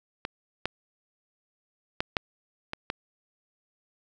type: clicks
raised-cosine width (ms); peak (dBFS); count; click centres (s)
0.3; -15 / -11 / -10 / -8 / -16 / -13; 6; 0.251 / 0.656 / 2.005 / 2.168 / 2.734 / 2.901
effects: none